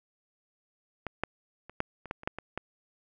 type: clicks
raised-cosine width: 0.5 ms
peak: -19 / -13 / -30 / -13 / -28 / -18 / -30 / -14 / -22 / -18 dBFS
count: 10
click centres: 1.067 / 1.236 / 1.696 / 1.804 / 2.057 / 2.111 / 2.234 / 2.275 / 2.386 / 2.576 s
effects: none